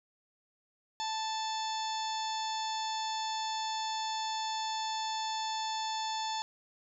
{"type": "harmonic tone with a mistuned harmonic", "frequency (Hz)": 880, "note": "A5", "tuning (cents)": 0, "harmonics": [1, 2, 3, 4, 5, 6, 7, 8], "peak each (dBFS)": [-34, -47, -49, -41, -43, -45, -51, -49], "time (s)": [1, 6.42], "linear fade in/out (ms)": 0, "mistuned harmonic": 7, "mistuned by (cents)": 80, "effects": []}